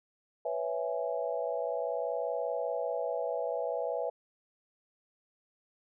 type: chord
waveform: sine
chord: C# minor seventh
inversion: third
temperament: equal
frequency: 493.9 / 554.4 / 659.3 / 830.6 Hz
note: B4 / C#5 / E5 / G#5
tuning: 0 / 0 / 0 / 0 cents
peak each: -35 / -36 / -35 / -40 dBFS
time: 0.45-4.1 s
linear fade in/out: 5 ms
effects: none